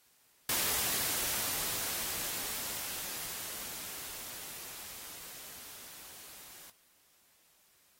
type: noise with level ramp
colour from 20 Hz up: white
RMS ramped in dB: -31 to -52 dBFS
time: 0.49-6.7 s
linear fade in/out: 2 ms
effects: white hiss -67 dBFS RMS until 7.99 s + AAC 48 kbps